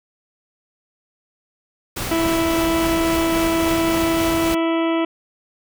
pink noise with tremolo, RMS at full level -25 dBFS, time 1.96-4.55 s, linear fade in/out 10 ms, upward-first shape triangle, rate 3.6 Hz, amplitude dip 25%
harmonic tone, 329.6 Hz, E4, in tune, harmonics 1 / 2 / 3 / 4 / 6 / 7 / 8 / 9 / 10, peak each -18 / -24 / -28 / -30 / -34 / -35 / -36 / -37 / -38 dBFS, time 2.11-5.05 s, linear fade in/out 5 ms
effects none

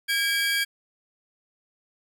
25% pulse tone pair together, 1629 / 2304 Hz, G#6 / D7, -34 / -34 cents, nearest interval tritone, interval 600 cents, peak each -20 / -23 dBFS, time 0.08-0.65 s, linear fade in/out 20 ms, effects none

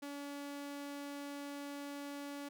sawtooth tone, 284.8 Hz, C#4, 47 cents sharp, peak -39 dBFS, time 0.02-2.49 s, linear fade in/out 10 ms, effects none

